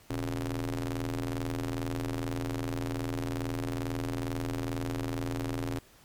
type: ring-modulated tone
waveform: sawtooth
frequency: 82.41 Hz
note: E2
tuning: in tune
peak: -24 dBFS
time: 0.1-5.79 s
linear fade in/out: 5 ms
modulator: 195 Hz
effects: pink hiss -58 dBFS RMS until 6.04 s + MP3 96 kbps